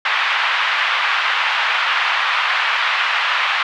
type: band-pass noise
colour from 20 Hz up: pink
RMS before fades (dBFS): -18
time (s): 0.05-3.63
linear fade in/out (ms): 5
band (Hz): 1000 to 3200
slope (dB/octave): 24
effects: none